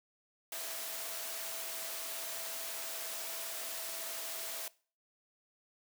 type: tone in noise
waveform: sine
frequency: 659.3 Hz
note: E5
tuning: in tune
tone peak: -50 dBFS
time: 0.52-4.68 s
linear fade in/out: 2 ms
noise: white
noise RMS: -41 dBFS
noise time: 0.52-4.68 s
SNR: -12 dB
effects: noise-tail reverb RT60 0.4 s tail -21 dB re dry + high-pass 400 Hz 12 dB/octave

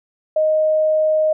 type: tone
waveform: sine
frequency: 622.3 Hz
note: D#5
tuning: in tune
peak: -13 dBFS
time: 0.36-1.33 s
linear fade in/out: 5 ms
effects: none

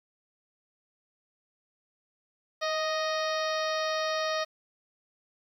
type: harmonic tone with a mistuned harmonic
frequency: 622.3 Hz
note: D#5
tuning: in tune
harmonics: 1 / 2 / 3 / 4 / 5 / 6 / 7 / 8 / 9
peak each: -30 / -33 / -36 / -42 / -44 / -40 / -41 / -44 / -42 dBFS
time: 2.61-4.45 s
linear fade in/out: 20 ms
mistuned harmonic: 1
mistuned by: +21 cents
effects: 10-bit

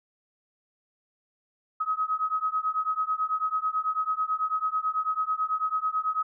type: beating tone pair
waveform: sine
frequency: 1266 / 1275.1 Hz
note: D#6 / D#6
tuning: +30 / +42 cents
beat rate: 9.1 Hz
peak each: -28 dBFS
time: 1.8-6.23 s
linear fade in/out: 10 ms
effects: none

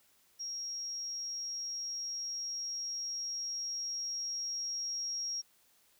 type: tone with level ramp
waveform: sine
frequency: 5600 Hz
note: F8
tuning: 4 cents sharp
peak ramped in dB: -37 to -34 dBFS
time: 0.39-5.42 s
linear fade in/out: 20 ms
effects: white hiss -68 dBFS RMS until 5.99 s

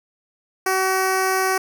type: tone with notch filter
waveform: 10% pulse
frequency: 378.3 Hz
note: F#4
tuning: 38 cents sharp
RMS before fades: -20 dBFS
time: 0.66-1.58 s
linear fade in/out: 5 ms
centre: 3200 Hz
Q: 1.4
effects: none

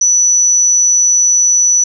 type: tone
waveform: sine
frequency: 5940 Hz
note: F#8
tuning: 6 cents sharp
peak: -7 dBFS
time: 0.01-1.84 s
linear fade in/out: 5 ms
effects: none

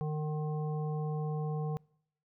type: harmonic tone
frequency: 152.6 Hz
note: D#3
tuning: 33 cents flat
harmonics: 1 / 3 / 5 / 7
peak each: -32 / -40 / -44 / -50 dBFS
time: 0.01-1.77 s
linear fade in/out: 0 ms
effects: noise-tail reverb RT60 0.7 s tail -26 dB re dry

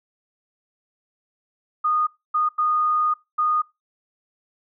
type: tone bursts at uneven times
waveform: sine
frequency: 1231 Hz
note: D#6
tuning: 19 cents flat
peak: -18 dBFS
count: 4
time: 1.84-2.07 / 2.34-2.49 / 2.58-3.14 / 3.38-3.62 s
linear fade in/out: 10 ms
effects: noise-tail reverb RT60 0.2 s tail -18 dB re dry

